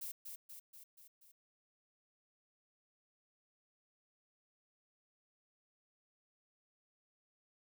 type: noise with echo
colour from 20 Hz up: violet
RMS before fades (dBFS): -44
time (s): 0.01-0.12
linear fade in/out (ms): 10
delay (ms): 240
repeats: 5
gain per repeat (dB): -4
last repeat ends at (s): 1.32
effects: none